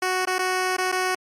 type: tone with dropouts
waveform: 10% pulse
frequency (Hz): 370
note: F#4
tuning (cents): 0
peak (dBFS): -13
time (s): 0.02-1.15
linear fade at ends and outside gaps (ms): 5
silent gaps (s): 0.254-0.271 / 0.384-0.39 / 0.767-0.782 / 0.918-0.924
effects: low-pass 11000 Hz 12 dB/octave + MP3 96 kbps